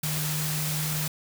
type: tone in noise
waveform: sine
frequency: 152.9 Hz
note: D#3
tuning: 30 cents flat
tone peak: -29 dBFS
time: 0.03-1.08 s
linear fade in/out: 5 ms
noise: white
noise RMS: -31 dBFS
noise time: 0.03-1.08 s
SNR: -1 dB
effects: none